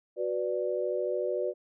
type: chord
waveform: sine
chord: B minor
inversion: second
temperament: equal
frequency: 370 / 493.9 / 587.3 Hz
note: F#4 / B4 / D5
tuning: 0 / 0 / 0 cents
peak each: -32 dBFS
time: 0.16-1.54 s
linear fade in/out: 50 ms
effects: none